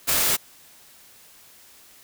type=noise; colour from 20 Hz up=white; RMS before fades=-21 dBFS; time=0.07-0.37 s; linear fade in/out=20 ms; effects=white hiss -51 dBFS RMS until 2.03 s